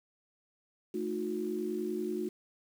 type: chord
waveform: sine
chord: D# diminished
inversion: second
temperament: equal with one note detuned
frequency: 220 / 311.1 / 361.3 Hz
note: A3 / D#4 / F#4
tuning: 0 / 0 / -41 cents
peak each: -38 / -38 / -34 dBFS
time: 0.94-2.29 s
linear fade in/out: 5 ms
effects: 9-bit